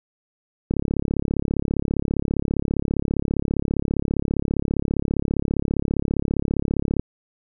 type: click train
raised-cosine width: 3 ms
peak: -9 dBFS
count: 221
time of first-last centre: 0.71-6.996 s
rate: 35 Hz
effects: none